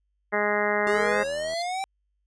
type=harmonic tone; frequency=207.7 Hz; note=G#3; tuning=in tune; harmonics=1 / 2 / 3 / 4 / 5 / 6 / 7 / 8 / 9 / 10; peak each=-34 / -28 / -28 / -31 / -34 / -33 / -34 / -32 / -30 / -33 dBFS; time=0.32-1.24 s; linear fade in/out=20 ms
type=linear sweep; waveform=square; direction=up; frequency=392 to 784 Hz; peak=-28 dBFS; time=0.87-1.84 s; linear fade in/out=0 ms
type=click train; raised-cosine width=1 ms; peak=-30 dBFS; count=50; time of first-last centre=0.93-1.535 s; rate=81 Hz
type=tone with exponential growth; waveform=sine; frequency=4247 Hz; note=C8; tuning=25 cents sharp; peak=-30 dBFS; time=1.16-1.62 s; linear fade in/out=1 ms; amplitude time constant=99 ms
effects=added 50 Hz sine -70 dBFS peak until 2.26 s + resampled to 22050 Hz